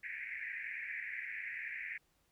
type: band-pass noise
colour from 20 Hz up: pink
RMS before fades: -43 dBFS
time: 0.03-1.98 s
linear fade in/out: 10 ms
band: 1700 to 2400 Hz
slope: 96 dB/octave
effects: pink hiss -75 dBFS RMS until 2.31 s